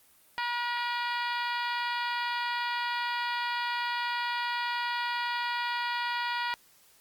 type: harmonic tone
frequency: 480.2 Hz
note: B4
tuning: 49 cents flat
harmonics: 2 / 3 / 4 / 5 / 6 / 7 / 8 / 9 / 10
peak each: -32 / -36 / -36 / -40 / -42 / -42 / -46 / -44 / -46 dBFS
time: 0.38-6.54 s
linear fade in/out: 0 ms
effects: white hiss -61 dBFS RMS until 7 s + Opus 32 kbps